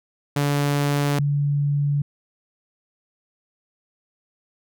sawtooth / sine tone pair in turn, 143.7 / 143.7 Hz, D3 / D3, -37 / -37 cents, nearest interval unison, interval 0 cents, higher neither, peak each -15 / -18 dBFS, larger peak first, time 0.36-1.19 / 1.19-2.02 s, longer neither, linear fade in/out 5 ms, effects none

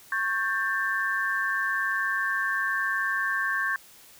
sine tone cluster, 1101 / 1579 / 1778 Hz, C#6 / G6 / A6, -12 / +12 / +18 cents, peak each -31 / -27 / -29 dBFS, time 0.12-3.76 s, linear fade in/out 2 ms, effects white hiss -52 dBFS RMS until 4.19 s

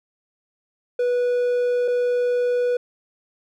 triangle tone pair in turn, 490 / 490 Hz, B4 / B4, -14 / -14 cents, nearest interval unison, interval 0 cents, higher neither, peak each -16 dBFS, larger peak neither, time 0.99-1.88 / 1.88-2.77 s, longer neither, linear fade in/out 5 ms, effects none

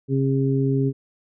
harmonic tone, 135.4 Hz, C#3, 40 cents flat, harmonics 1 / 2 / 3, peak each -20 / -23 / -25 dBFS, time 0.08-0.93 s, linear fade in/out 50 ms, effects none

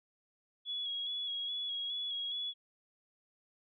sine tone with vibrato, 3352 Hz, G#7, 15 cents sharp, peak -35 dBFS, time 0.65-2.54 s, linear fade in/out 50 ms, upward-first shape square, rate 2.4 Hz, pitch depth 23 cents each way, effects none

